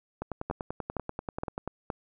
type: two click trains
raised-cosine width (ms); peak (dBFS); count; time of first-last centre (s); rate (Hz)
1; -19 / -17; 16 / 4; 0.22-1.676 / 0.5-1.902; 10.3 / 2.14
effects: none